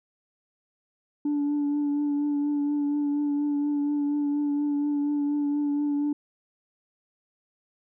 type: tone with vibrato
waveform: sine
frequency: 290.4 Hz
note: D4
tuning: 19 cents flat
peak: -21 dBFS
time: 1.25-6.13 s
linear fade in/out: 5 ms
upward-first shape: triangle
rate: 4.2 Hz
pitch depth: 24 cents each way
effects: tanh soft clip ceiling -21 dBFS